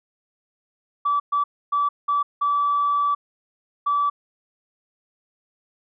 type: tone bursts at uneven times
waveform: sine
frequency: 1154 Hz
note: D6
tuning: 31 cents flat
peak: -17 dBFS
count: 6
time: 1.05-1.2 / 1.32-1.44 / 1.72-1.89 / 2.08-2.23 / 2.41-3.15 / 3.86-4.1 s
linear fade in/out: 10 ms
effects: tanh soft clip ceiling -13 dBFS